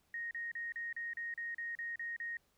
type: tone bursts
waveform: sine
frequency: 1866 Hz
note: A#6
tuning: 1 cent sharp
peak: -38 dBFS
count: 11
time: 0.14-2.37 s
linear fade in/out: 2 ms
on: 170 ms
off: 36 ms
effects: pink hiss -75 dBFS RMS until 2.57 s